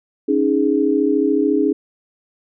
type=chord; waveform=sine; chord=C# suspended second; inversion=none; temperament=equal; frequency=277.2 / 311.1 / 415.3 Hz; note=C#4 / D#4 / G#4; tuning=0 / 0 / 0 cents; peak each=-18 dBFS; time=0.28-1.73 s; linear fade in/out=10 ms; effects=none